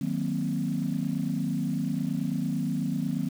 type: chord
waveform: sine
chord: C half-diminished seventh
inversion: first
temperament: equal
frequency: 155.56 / 185 / 233.1 / 261.6 Hz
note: Eb3 / Gb3 / Bb3 / C4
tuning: 0 / 0 / 0 / 0 cents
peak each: -31 dBFS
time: 0.01-3.29 s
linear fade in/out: 5 ms
effects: tanh soft clip ceiling -17 dBFS + 8-bit